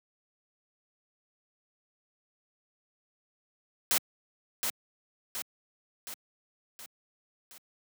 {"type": "noise with echo", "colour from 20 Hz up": "white", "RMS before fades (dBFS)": -26, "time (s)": [3.91, 3.98], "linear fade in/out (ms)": 0, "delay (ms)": 720, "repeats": 5, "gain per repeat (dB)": -5, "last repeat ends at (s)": 7.58, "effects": ["high-pass 150 Hz 12 dB/octave"]}